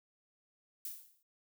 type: noise with exponential decay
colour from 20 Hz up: violet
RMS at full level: -39 dBFS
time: 0.85-1.23 s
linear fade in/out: 2 ms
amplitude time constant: 82 ms
effects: none